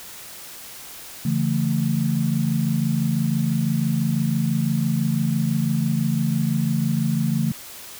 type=tone cluster; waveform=sine; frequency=142.2 / 168.2 / 222.4 Hz; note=C#3 / E3 / A3; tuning=+45 / +35 / +19 cents; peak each=-23 dBFS; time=1.25-7.52 s; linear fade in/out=5 ms; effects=white hiss -39 dBFS RMS until 7.99 s